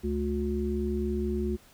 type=harmonic tone; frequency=72.2 Hz; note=D2; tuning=29 cents flat; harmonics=1 / 3 / 5; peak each=-31 / -31 / -31 dBFS; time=0.03-1.57 s; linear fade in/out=20 ms; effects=pink hiss -57 dBFS RMS until 1.73 s